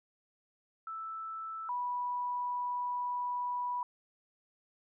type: tone pair in turn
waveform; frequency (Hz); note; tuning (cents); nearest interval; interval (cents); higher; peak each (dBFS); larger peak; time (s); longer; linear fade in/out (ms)
sine; 1318.5 / 981.5; E6 / B5; 0 / -11; perfect fourth; 511; first; -38 / -32; second; 0.87-1.69 / 1.69-3.83; second; 2
effects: none